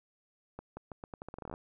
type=accelerating click train; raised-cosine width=1 ms; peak=-28 dBFS; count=16; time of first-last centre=0.59-1.539 s; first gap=180 ms; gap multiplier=0.82; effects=none